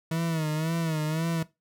40% pulse tone with vibrato, 159.8 Hz, D#3, 47 cents sharp, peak -25 dBFS, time 0.11-1.43 s, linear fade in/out 5 ms, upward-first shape sine, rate 1.9 Hz, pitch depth 78 cents each way, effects noise-tail reverb RT60 0.2 s tail -17 dB re dry

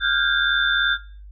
sine tone cluster, 1402 / 1540 / 1623 / 3558 Hz, F6 / G6 / G#6 / A7, +6 / -31 / -40 / +19 cents, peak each -23 dBFS, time 0-0.98 s, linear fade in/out 50 ms, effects noise-tail reverb RT60 0.4 s tail -17 dB re dry + added 50 Hz sine -38 dBFS peak until 1.31 s

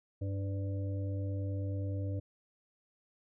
harmonic tone with a mistuned harmonic, 98 Hz, G2, in tune, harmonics 1 / 3 / 5 / 6, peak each -33 / -43 / -47 / -49 dBFS, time 0.21-2.2 s, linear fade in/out 10 ms, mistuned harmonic 5, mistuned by +30 cents, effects none

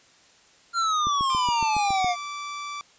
square exponential sweep, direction down, 1396.9 to 698.5 Hz, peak -22 dBFS, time 0.73-2.16 s, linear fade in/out 50 ms
click train, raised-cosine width 3 ms, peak -22 dBFS, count 8, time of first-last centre 1.07-2.045 s, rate 7.18 Hz
sawtooth tone with pitch glide, 1186 to 1163.6 Hz, D6 to D6, +17 to -16 cents, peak -28 dBFS, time 1.3-2.81 s, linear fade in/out 0 ms, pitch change -33 cents, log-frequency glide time 1.89-2 s
effects white hiss -56 dBFS RMS until 2.98 s + resampled to 16000 Hz

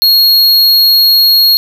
square tone, 4296 Hz, C8, 45 cents sharp, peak -5 dBFS, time 0.02-1.57 s, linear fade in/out 0 ms, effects none

